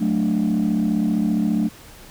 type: chord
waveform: sine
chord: D major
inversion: first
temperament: equal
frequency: 185 / 220 / 293.7 Hz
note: F#3 / A3 / D4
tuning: 0 / 0 / 0 cents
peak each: -21 / -18 / -22 dBFS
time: 0-1.69 s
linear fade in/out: 20 ms
effects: tanh soft clip ceiling -13 dBFS + pink hiss -44 dBFS RMS until 2.1 s